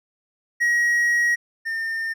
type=tone pair in turn; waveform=triangle; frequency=1900 / 1810.3 Hz; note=A#6 / A6; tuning=+33 / +49 cents; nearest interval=minor second; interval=84 cents; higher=first; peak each=-15 / -22 dBFS; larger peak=first; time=0.6-1.36 / 1.65-2.14 s; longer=first; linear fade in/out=20 ms; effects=none